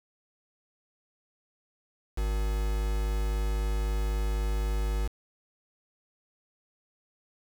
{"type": "tone with quantisation", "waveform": "triangle", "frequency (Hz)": 51.91, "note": "G#1", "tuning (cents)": 0, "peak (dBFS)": -24, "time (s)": [2.17, 5.08], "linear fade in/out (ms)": 10, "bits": 6, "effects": []}